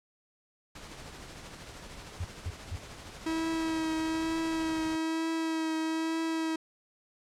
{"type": "noise with tremolo", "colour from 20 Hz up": "pink", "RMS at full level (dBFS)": -44, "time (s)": [0.75, 4.96], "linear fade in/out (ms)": 5, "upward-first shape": "triangle", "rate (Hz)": 13, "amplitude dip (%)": 40}
{"type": "tone bursts", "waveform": "sine", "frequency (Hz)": 87.31, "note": "F2", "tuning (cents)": 0, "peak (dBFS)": -31, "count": 3, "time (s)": [2.2, 2.761], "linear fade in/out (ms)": 5, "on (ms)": 47, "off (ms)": 210}
{"type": "tone with vibrato", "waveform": "45% pulse", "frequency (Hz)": 322.1, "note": "E4", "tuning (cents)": -40, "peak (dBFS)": -29, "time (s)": [3.26, 6.56], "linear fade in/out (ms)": 5, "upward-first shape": "triangle", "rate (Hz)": 1.1, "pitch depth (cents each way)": 20}
{"effects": ["low-pass 8000 Hz 12 dB/octave"]}